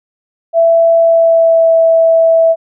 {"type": "tone with pitch glide", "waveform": "sine", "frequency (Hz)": [665, 656.6], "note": ["E5", "E5"], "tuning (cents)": [15, -7], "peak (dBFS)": -5, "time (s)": [0.53, 2.56], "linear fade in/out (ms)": 50, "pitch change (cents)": -22, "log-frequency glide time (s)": [0.98, 1.74], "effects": []}